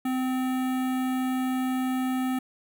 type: tone with notch filter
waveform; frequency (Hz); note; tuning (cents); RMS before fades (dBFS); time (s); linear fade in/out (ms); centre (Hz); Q
square; 257.6; C4; -27; -27; 0.05-2.39; 5; 5100; 0.73
effects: none